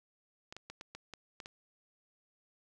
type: clicks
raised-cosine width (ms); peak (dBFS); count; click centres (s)
0.2; -28; 8; 0.525 / 0.566 / 0.7 / 0.811 / 0.95 / 1.137 / 1.402 / 1.459
effects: none